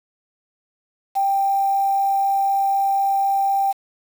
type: tone with quantisation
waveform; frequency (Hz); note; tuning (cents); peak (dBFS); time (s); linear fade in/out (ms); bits
sine; 787; G5; +7; -16; 1.15-3.73; 20; 6
effects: none